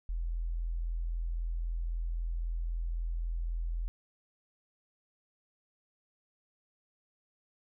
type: tone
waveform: sine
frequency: 41.9 Hz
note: E1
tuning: 29 cents sharp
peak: -31 dBFS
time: 0.09-3.88 s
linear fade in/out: 0 ms
effects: none